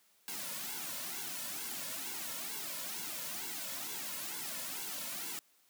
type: noise with flanger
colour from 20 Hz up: white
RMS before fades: -41 dBFS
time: 0.28-5.39 s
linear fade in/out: 0 ms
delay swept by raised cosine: 1.6 to 2.58 ms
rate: 2.2 Hz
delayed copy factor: -0.95
effects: white hiss -69 dBFS RMS until 5.69 s + high-pass 150 Hz 12 dB/octave